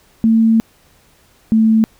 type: tone pair in turn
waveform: sine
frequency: 224.5 / 221.2 Hz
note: A3 / A3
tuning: +35 / +9 cents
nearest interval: unison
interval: 26 cents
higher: first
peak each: -8 dBFS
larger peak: neither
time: 0.24-0.6 / 1.52-1.84 s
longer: first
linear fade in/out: 0 ms
effects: pink hiss -52 dBFS RMS until 1.99 s